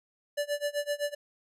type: tone with tremolo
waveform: square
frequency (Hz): 582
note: D5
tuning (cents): -16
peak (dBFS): -27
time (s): 0.37-1.15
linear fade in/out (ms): 10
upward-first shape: sine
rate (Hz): 7.8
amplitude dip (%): 95
effects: resampled to 32000 Hz